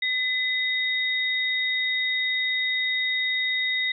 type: tone pair together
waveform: sine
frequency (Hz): 2015 / 3736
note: B6 / A#7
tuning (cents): +34 / +3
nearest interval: major seventh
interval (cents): 1069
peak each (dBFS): -24 / -27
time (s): 0.02-3.92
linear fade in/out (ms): 5
effects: none